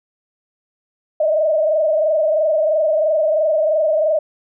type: tone with frequency modulation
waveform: sine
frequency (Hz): 622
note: D#5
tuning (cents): -1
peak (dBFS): -13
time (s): 1.2-4.19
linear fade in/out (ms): 5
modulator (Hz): 23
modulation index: 1.3
effects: none